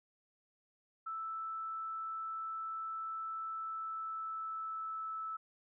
sine tone with pitch glide, 1318.5 to 1310.1 Hz, E6 to E6, 0 to -11 cents, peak -38 dBFS, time 1.06-5.37 s, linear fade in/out 10 ms, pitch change -11 cents, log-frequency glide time 3.46-5.1 s, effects none

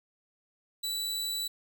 sawtooth tone, 3951 Hz, B7, in tune, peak -28 dBFS, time 0.83-1.48 s, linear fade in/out 10 ms, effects none

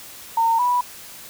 sine tone pair in turn, 913 / 981.8 Hz, A#5 / B5, -36 / -10 cents, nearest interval minor second, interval 126 cents, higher second, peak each -15 / -16 dBFS, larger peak first, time 0.37-0.59 / 0.59-0.81 s, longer neither, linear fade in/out 5 ms, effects white hiss -40 dBFS RMS until 1.29 s

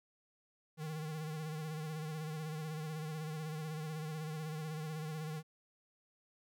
square tone with vibrato, 155.8 Hz, D#3, 3 cents sharp, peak -40 dBFS, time 0.77-5.43 s, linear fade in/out 50 ms, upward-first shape sine, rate 16 Hz, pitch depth 50 cents each way, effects none

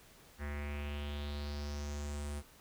square tone with low-pass filter sweep, 72.9 Hz, D2, 12 cents flat, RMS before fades -40 dBFS, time 0.38-2.43 s, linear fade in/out 50 ms, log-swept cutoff 1800 to 10000 Hz, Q 4.1, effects pink hiss -60 dBFS RMS until 2.6 s

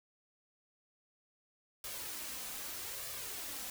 white noise with flanger, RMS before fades -43 dBFS, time 1.84-3.7 s, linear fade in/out 2 ms, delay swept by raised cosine 1.7 to 4 ms, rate 0.81 Hz, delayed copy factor +0.5, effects none

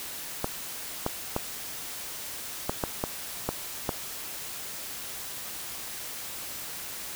clicks, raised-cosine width 1 ms, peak -12 dBFS, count 8, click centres 0.444 / 1.064 / 1.364 / 2.695 / 2.838 / 3.039 / 3.49 / 3.892 s, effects white hiss -38 dBFS RMS until 7.15 s

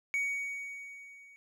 triangle tone with level ramp, 2245 Hz, C#7, 21 cents sharp, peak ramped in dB -26 to -52 dBFS, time 0.14-1.36 s, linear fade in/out 0 ms, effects none

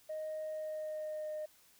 sine tone with pitch glide, 622.3 to 613.4 Hz, D#5 to D#5, 0 to -25 cents, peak -36 dBFS, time 0.09-1.46 s, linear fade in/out 10 ms, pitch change -25 cents, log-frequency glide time 0.45-1.32 s, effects tanh soft clip ceiling -35 dBFS + white hiss -65 dBFS RMS until 1.79 s

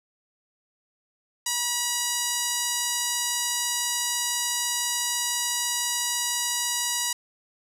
sawtooth tone with band-pass filter, 966 Hz, B5, 39 cents flat, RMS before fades -27 dBFS, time 1.46-7.13 s, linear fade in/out 5 ms, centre 7500 Hz, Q 1.2, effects none

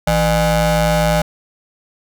30% pulse ring-modulated tone, 220 Hz, A3, in tune, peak -7 dBFS, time 0.07-1.22 s, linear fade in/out 5 ms, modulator 384 Hz, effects 8-bit

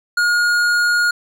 triangle tone with tanh clipping, 1432 Hz, F6, 43 cents sharp, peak -15 dBFS, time 0.17-1.11 s, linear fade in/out 5 ms, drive 17 dB, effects none

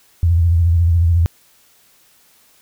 sine tone with vibrato, 84.7 Hz, E2, 48 cents sharp, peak -10 dBFS, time 0.23-1.26 s, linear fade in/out 0 ms, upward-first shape sine, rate 14 Hz, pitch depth 70 cents each way, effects white hiss -53 dBFS RMS until 2.61 s

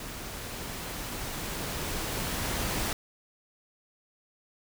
pink noise with level ramp, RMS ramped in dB -40 to -30 dBFS, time 0-2.93 s, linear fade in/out 2 ms, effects none

